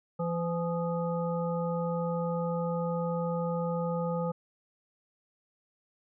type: harmonic tone with a mistuned harmonic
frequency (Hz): 169.6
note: E3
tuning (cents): +50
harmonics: 1 / 3 / 5 / 7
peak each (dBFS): -31 / -32 / -39 / -40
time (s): 0.19-4.32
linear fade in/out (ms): 10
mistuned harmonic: 7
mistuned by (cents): +72
effects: none